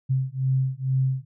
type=beating tone pair; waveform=sine; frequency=130.81 / 133.01 Hz; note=C3 / C3; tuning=0 / +29 cents; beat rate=2.2 Hz; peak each=-24 dBFS; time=0.09-1.25 s; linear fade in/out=20 ms; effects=none